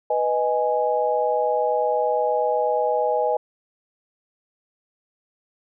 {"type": "chord", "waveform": "sine", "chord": "G# minor", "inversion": "first", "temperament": "equal", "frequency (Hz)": [493.9, 622.3, 830.6], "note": ["B4", "D#5", "G#5"], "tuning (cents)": [0, 0, 0], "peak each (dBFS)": -23, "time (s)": [0.1, 3.37], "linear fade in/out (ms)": 5, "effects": []}